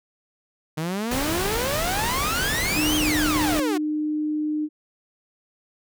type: exponential two-way sweep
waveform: sawtooth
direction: up then down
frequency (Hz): 151 to 3252 to 347.5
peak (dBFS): -21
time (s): 0.77-3.78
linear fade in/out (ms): 10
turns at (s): 2.96
type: noise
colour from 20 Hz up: pink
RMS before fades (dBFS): -27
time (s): 1.11-3.6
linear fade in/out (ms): 5
type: tone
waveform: sine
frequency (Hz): 303.8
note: D#4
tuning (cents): -41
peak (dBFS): -22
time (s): 2.74-4.69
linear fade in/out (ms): 50
effects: none